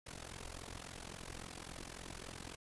pink noise with amplitude modulation, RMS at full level -45 dBFS, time 0.06-2.56 s, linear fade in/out 10 ms, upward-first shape sine, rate 43.6 Hz, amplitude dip 90%, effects resampled to 24000 Hz

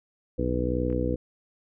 harmonic tone, 61.74 Hz, B1, in tune, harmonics 1 / 2 / 3 / 4 / 5 / 6 / 7 / 8, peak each -30 / -32 / -36 / -32 / -31 / -38 / -35 / -30 dBFS, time 0.38-1.16 s, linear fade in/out 10 ms
clicks, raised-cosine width 0.5 ms, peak -35 dBFS, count 2, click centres 0.902 / 0.927 s
effects none

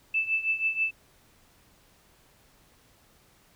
sine tone with tremolo, 2637 Hz, E7, in tune, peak -21 dBFS, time 0.14-0.91 s, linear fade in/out 5 ms, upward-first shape triangle, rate 6.2 Hz, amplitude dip 85%, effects pink hiss -61 dBFS RMS until 3.55 s

